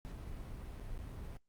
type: noise with dropouts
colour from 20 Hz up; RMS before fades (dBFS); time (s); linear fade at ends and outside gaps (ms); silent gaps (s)
brown; -45; 0.05-1.37; 0; 0.798-0.804 / 0.977-0.99
effects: noise-tail reverb RT60 0.1 s tail -17 dB re dry + Opus 48 kbps